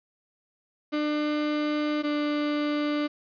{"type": "tone pair in turn", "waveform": "35% pulse", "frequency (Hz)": [299.3, 295.7], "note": ["D4", "D4"], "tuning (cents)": [33, 12], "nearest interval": "unison", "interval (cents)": 21, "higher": "first", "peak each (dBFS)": -23, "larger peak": "neither", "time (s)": [[0.92, 2.03], [2.03, 3.08]], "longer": "first", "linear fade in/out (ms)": 20, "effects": ["resampled to 11025 Hz", "9-bit"]}